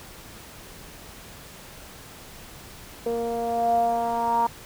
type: tone with low-pass filter sweep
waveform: 10% pulse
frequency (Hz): 233.1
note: A#3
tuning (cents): 0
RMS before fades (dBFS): -24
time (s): 3.06-4.47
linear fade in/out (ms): 5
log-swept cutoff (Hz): 520 to 960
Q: 8.7
effects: pink hiss -44 dBFS RMS until 4.65 s